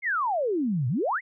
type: exponential two-way sweep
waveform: sine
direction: down then up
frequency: 2217 to 114.9 to 2217 Hz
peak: -23 dBFS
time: 0.02-1.21 s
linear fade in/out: 50 ms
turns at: 0.88 s
effects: none